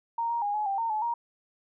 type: tone with pitch steps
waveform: sine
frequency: 928 / 938 / 819 / 846 / 787 / 915 / 858 / 940 Hz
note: A#5 / A#5 / G#5 / G#5 / G5 / A#5 / A5 / A#5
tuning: -8 / +11 / -24 / +32 / +7 / -32 / -44 / +14 cents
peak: -26 dBFS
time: 0.18-1.14 s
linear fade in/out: 5 ms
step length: 120 ms
effects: none